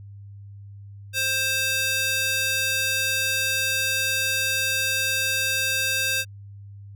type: tone with high-pass filter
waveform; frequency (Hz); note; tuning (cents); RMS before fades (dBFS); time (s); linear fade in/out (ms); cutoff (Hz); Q
square; 527; C5; +12; -24; 1.13-6.25; 50; 2200; 1
effects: added 100 Hz sine -39 dBFS peak until 6.95 s